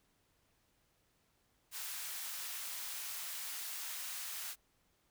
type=high-pass noise; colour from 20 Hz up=white; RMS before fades=-43 dBFS; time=1.71-4.56 s; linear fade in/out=50 ms; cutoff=1000 Hz; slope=12 dB/octave; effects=pink hiss -75 dBFS RMS until 5.1 s